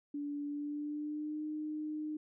sine tone with pitch glide, 289.4 to 305.4 Hz, D4 to D#4, -25 to -32 cents, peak -36 dBFS, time 0.14-2.17 s, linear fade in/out 5 ms, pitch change +93 cents, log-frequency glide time 0.46-1.44 s, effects none

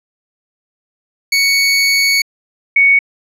25% pulse / sine tone pair in turn, 2227 / 2227 Hz, C#7 / C#7, +7 / +7 cents, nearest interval unison, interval 0 cents, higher neither, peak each -6 dBFS, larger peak neither, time 1.32-2.22 / 2.76-2.99 s, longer first, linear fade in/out 5 ms, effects low-pass 12000 Hz 12 dB/octave

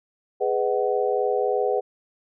sine chord, G# minor seventh, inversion none, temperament just, 415.3 / 498.4 / 623 / 747.5 Hz, G#4 / B4 / D#5 / F#5, 0 / +16 / +2 / +17 cents, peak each -24 / -24 / -30 / -27 dBFS, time 0.4-1.81 s, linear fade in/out 20 ms, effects none

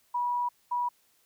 sine tone pair in turn, 972 / 972 Hz, B5 / B5, -28 / -28 cents, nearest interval unison, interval 0 cents, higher neither, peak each -26 dBFS, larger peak neither, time 0.14-0.49 / 0.71-0.89 s, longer first, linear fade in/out 10 ms, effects white hiss -67 dBFS RMS until 1.25 s

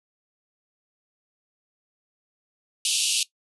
pink band-pass noise, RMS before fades -24 dBFS, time 2.85-3.23 s, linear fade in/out 2 ms, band 2600 to 11000 Hz, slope 96 dB/octave, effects noise-tail reverb RT60 0.1 s tail -18 dB re dry

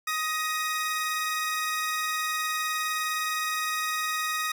sawtooth tone pair together, 1251.5 / 1887 Hz, D#6 / A#6, +10 / +21 cents, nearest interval perfect fifth, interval 711 cents, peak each -25 / -28 dBFS, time 0.07-4.52 s, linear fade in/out 5 ms, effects none

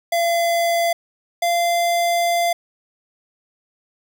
square tone pair in turn, 681 / 689.3 Hz, F5 / F5, -44 / -23 cents, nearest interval unison, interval 21 cents, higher second, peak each -17 / -17 dBFS, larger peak neither, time 0.12-0.93 / 1.42-2.53 s, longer second, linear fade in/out 5 ms, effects none

